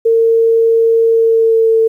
sine tone with pitch glide, 455.4 to 448.9 Hz, A#4 to A4, -40 to +35 cents, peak -7 dBFS, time 0.05-1.88 s, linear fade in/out 10 ms, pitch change -25 cents, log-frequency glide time 1.09-1.72 s, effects 8-bit

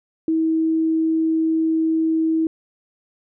sine tone, 321.6 Hz, E4, 43 cents flat, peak -16 dBFS, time 0.28-2.47 s, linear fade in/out 2 ms, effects none

